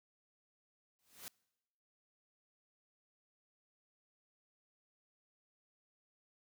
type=noise with exponential growth; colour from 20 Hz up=white; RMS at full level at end=-45 dBFS; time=0.99-1.28 s; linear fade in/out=0 ms; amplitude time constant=63 ms; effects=noise-tail reverb RT60 1.0 s tail -25 dB re dry